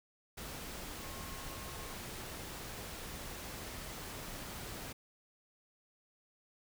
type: tone in noise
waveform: sine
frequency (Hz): 1078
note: C#6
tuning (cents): -49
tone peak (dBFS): -53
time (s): 1.02-1.94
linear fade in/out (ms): 10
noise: pink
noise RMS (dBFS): -45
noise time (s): 0.37-4.93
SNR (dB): -11
effects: none